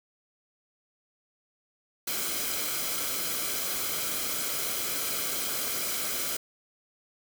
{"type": "noise with comb filter", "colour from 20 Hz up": "white", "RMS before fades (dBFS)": -31, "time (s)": [2.07, 6.37], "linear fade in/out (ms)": 5, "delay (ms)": 1.1, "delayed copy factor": -0.55, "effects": []}